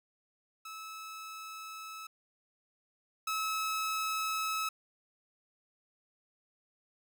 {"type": "tone pair in turn", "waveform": "sawtooth", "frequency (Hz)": [1300, 1294.5], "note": ["E6", "E6"], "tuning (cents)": [-24, -32], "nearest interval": "unison", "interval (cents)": 8, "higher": "first", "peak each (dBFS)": [-39, -28], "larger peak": "second", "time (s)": [[0.65, 2.07], [3.27, 4.69]], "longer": "neither", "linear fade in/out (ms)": 5, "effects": []}